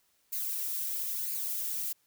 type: noise with flanger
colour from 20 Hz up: violet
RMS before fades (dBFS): -34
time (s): 0.32-1.93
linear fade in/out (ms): 10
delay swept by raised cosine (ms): 0.43 to 2.63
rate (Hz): 1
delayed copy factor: +0.55
effects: white hiss -71 dBFS RMS until 2.06 s